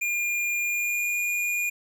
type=tone with pitch glide; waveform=square; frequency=2411 to 2431 Hz; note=D7 to D#7; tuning=+45 to -41 cents; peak=-25 dBFS; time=0.01-1.7 s; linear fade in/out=10 ms; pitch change=+14 cents; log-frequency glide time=0.6-1.16 s; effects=10-bit